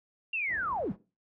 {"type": "linear sweep", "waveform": "sine", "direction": "down", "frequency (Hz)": [2794, 130.7], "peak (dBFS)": -29, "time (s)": [0.33, 0.92], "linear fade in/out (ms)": 5}
{"type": "low-pass noise", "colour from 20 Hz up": "pink", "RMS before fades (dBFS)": -48, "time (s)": [0.47, 0.97], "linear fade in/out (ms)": 50, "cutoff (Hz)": 940, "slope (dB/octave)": 12}
{"effects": ["noise-tail reverb RT60 0.3 s tail -17 dB re dry", "high-pass 60 Hz 12 dB/octave"]}